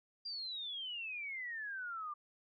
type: exponential sweep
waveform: sine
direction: down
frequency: 4810 to 1174.7 Hz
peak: -40 dBFS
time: 0.25-2.14 s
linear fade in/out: 10 ms
effects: none